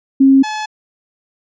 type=tone pair in turn; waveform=sine / sawtooth; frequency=270 / 857.2 Hz; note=C#4 / A5; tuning=-45 / -45 cents; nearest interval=octave + minor sixth; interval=2000 cents; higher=second; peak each=-5 / -16 dBFS; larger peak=first; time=0.2-0.43 / 0.43-0.66 s; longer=neither; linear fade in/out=10 ms; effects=resampled to 16000 Hz